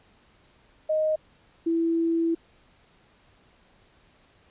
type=tone pair in turn; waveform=sine; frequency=622.3 / 331.4 Hz; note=D#5 / E4; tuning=0 / +9 cents; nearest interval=major seventh; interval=1091 cents; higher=first; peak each=-21 dBFS; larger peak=neither; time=0.89-1.16 / 1.66-2.35 s; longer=second; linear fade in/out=10 ms; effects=pink hiss -60 dBFS RMS until 4.5 s + resampled to 8000 Hz